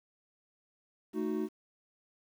triangle chord, D# diminished, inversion second, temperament equal, 220 / 311.1 / 370 Hz, A3 / D#4 / F#4, 0 / 0 / 0 cents, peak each -34 / -33 / -33 dBFS, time 1.13-1.49 s, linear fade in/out 50 ms, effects 10-bit

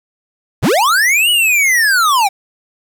square linear two-way sweep, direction up then down, 51.91 to 2960 to 745 Hz, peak -10 dBFS, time 0.62-2.29 s, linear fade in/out 20 ms, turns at 1.3 s, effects 7-bit

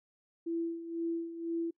sine tone with tremolo, 333.9 Hz, E4, 22 cents sharp, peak -30 dBFS, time 0.46-1.71 s, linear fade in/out 10 ms, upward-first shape sine, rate 2 Hz, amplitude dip 70%, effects noise-tail reverb RT60 0.1 s tail -25 dB re dry

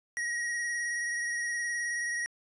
square tone with vibrato, 1896 Hz, A#6, 29 cents sharp, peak -31 dBFS, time 0.17-2.26 s, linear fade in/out 0 ms, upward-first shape triangle, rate 19 Hz, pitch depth 27 cents each way, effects resampled to 24000 Hz + 12-bit

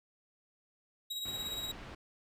40% pulse tone with tremolo, 3832 Hz, A#7, 47 cents sharp, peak -34 dBFS, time 1.1-1.72 s, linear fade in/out 10 ms, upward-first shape sine, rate 17 Hz, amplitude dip 45%
pink low-pass noise, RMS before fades -48 dBFS, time 1.25-1.95 s, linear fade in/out 5 ms, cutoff 3100 Hz, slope 12 dB/octave
effects none

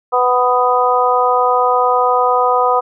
harmonic tone, 248.7 Hz, B3, 12 cents sharp, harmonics 2 / 3 / 4 / 5, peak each -16 / -16 / -16 / -16 dBFS, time 0.12-2.81 s, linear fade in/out 20 ms, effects none

